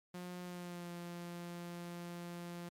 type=tone with pitch glide; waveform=sawtooth; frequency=178.7 to 173.41 Hz; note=F3 to F3; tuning=+40 to -12 cents; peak=-40 dBFS; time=0.14-2.69 s; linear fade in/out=5 ms; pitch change=-52 cents; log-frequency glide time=0.43-0.9 s; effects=MP3 96 kbps